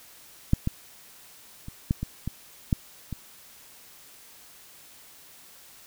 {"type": "clicks", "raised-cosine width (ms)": 5, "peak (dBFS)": [-6, -12, -25, -10, -17, -17, -9, -20], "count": 8, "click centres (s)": [0.534, 0.674, 1.684, 1.909, 2.03, 2.276, 2.728, 3.127], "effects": ["white hiss -51 dBFS RMS until 5.86 s"]}